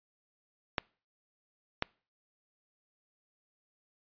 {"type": "clicks", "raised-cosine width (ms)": 0.3, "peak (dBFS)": -12, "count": 2, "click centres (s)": [0.782, 1.824], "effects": ["noise-tail reverb RT60 0.4 s tail -26 dB re dry", "resampled to 11025 Hz"]}